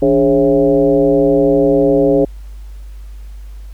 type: tone with frequency modulation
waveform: sine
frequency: 415.3 Hz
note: G#4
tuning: in tune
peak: -8 dBFS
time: 0.02-2.25 s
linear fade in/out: 5 ms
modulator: 127 Hz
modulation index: 1.4
effects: added 50 Hz sine -28 dBFS peak until 3.73 s + pink hiss -51 dBFS RMS until 3.73 s